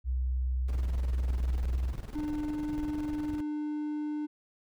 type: tone with pitch glide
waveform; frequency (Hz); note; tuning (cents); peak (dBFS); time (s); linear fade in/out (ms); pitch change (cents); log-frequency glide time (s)
sine; 63.4 to 62.67; B1 to B1; +46 to +26; -27; 0.04-1.95; 50; -20; 0.57-1.12
type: noise with tremolo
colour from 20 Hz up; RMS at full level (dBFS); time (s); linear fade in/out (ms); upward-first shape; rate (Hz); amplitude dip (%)
brown; -38; 0.68-3.41; 5; square; 20; 70
type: tone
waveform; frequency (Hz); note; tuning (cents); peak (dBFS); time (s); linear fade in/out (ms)
triangle; 300; D4; +37; -29; 2.14-4.27; 20
effects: none